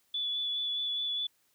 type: tone with vibrato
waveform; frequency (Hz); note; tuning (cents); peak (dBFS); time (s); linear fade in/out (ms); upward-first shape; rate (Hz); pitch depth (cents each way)
sine; 3444; A7; -38; -30; 0.14-1.27; 5; sine; 4.8; 14
effects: white hiss -71 dBFS RMS until 1.54 s + high-pass 60 Hz 12 dB/octave